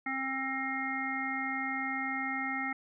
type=harmonic tone; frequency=266.3 Hz; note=C4; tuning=31 cents sharp; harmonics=1 / 3 / 5 / 7 / 8; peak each=-38 / -39 / -40 / -38 / -36 dBFS; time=0.06-2.73 s; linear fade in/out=5 ms; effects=none

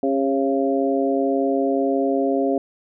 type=harmonic tone with a mistuned harmonic; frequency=136.7 Hz; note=C#3; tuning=24 cents flat; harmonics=2 / 3 / 4 / 5; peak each=-21 / -23 / -24 / -25 dBFS; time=0.03-2.58 s; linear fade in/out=2 ms; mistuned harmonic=3; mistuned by=-22 cents; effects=none

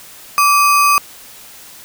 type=tone with sample-and-hold; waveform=sine; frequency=1162 Hz; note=D6; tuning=19 cents flat; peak=-8 dBFS; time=0.38-0.98 s; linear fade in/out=0 ms; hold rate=3675 Hz; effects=white hiss -38 dBFS RMS until 1.84 s

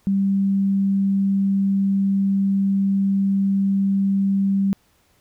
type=tone; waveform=sine; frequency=196 Hz; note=G3; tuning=in tune; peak=-16 dBFS; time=0.07-4.73 s; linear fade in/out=0 ms; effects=pink hiss -61 dBFS RMS until 5.2 s

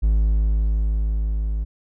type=tone with level ramp; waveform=triangle; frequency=53 Hz; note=G#1; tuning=36 cents sharp; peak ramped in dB=-12 to -19 dBFS; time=0.02-1.65 s; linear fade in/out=20 ms; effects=none

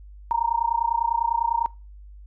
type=tone with amplitude modulation; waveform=sine; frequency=930 Hz; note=A#5; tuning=4 cents flat; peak=-16 dBFS; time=0.31-1.66 s; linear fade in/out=0 ms; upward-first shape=sine; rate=30 Hz; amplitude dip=100%; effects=noise-tail reverb RT60 0.3 s tail -22 dB re dry + added 50 Hz sine -41 dBFS peak until 2.26 s

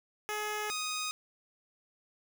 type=tone pair in turn; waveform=10% pulse; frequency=422.5 / 1247.6 Hz; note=G#4 / D#6; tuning=+30 / +4 cents; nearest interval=octave + perfect fifth; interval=1874 cents; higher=second; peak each=-25 dBFS; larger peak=neither; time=0.29-0.7 / 0.7-1.11 s; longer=neither; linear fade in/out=0 ms; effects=9-bit

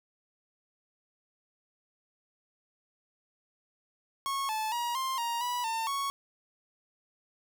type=tone with pitch steps; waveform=45% pulse; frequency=1096 / 870 / 954 / 1053 / 938 / 979 / 901 / 1109 Hz; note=C#6 / A5 / A#5 / C6 / A#5 / B5 / A5 / C#6; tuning=-20 / -20 / +40 / +11 / +11 / -15 / +41 / 0 cents; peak=-30 dBFS; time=4.26-6.1 s; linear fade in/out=0 ms; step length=230 ms; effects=none

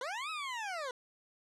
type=linear two-way sweep; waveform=20% pulse; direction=up then down; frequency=472.5 to 1301 to 481.2 Hz; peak=-32 dBFS; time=0.01-0.91 s; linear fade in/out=2 ms; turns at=0.3 s; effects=low-pass 7000 Hz 12 dB/octave

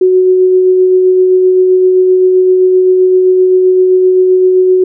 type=tone with tremolo; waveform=sine; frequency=370 Hz; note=F#4; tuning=in tune; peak=-3 dBFS; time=0.01-4.84 s; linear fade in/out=5 ms; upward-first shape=sine; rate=7.7 Hz; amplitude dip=25%; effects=none

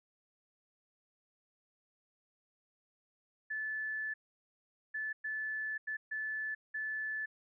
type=tone bursts at uneven times; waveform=sine; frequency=1739 Hz; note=A6; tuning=21 cents flat; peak=-35 dBFS; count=6; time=3.5-4.14 / 4.94-5.13 / 5.24-5.78 / 5.87-5.97 / 6.11-6.55 / 6.74-7.26 s; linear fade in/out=10 ms; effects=none

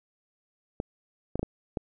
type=clicks; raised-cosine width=2 ms; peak=-16 dBFS; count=5; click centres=0.801 / 1.356 / 1.394 / 1.43 / 1.772 s; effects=none

